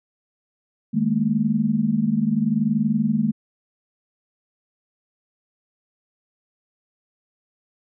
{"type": "chord", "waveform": "sine", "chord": "D# suspended fourth", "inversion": "none", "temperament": "equal with one note detuned", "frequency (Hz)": [155.56, 207.7, 228.4], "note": ["D#3", "G#3", "A#3"], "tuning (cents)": [0, 0, -35], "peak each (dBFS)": [-26, -21, -21], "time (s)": [0.93, 3.32], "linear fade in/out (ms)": 20, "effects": []}